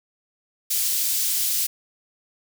white high-pass noise, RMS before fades -23 dBFS, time 0.7-1.67 s, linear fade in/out 10 ms, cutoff 4000 Hz, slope 12 dB/octave, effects none

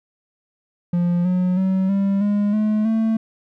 triangle tone with pitch steps, 174.61 / 181.81 / 189.32 / 197.13 / 205.3 / 213.7 / 222.6 Hz, F3 / F#3 / F#3 / G3 / G#3 / G#3 / A3, 0 / -30 / +40 / +10 / -20 / +50 / +20 cents, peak -14 dBFS, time 0.93-3.17 s, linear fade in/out 5 ms, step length 320 ms, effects none

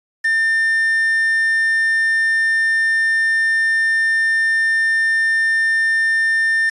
triangle tone with quantisation, 1800 Hz, A6, 39 cents sharp, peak -12 dBFS, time 0.24-6.7 s, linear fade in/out 10 ms, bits 5, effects resampled to 24000 Hz

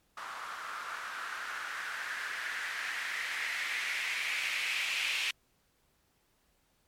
violet noise with low-pass filter sweep, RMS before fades -36 dBFS, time 0.17-5.31 s, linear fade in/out 5 ms, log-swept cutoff 1200 to 2600 Hz, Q 3.8, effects pink hiss -72 dBFS RMS until 6.87 s + MP3 96 kbps

